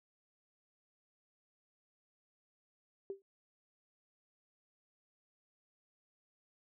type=tone with exponential decay; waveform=sine; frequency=392 Hz; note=G4; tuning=in tune; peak=-35 dBFS; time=3.1-3.22 s; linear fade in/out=1 ms; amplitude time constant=26 ms; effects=none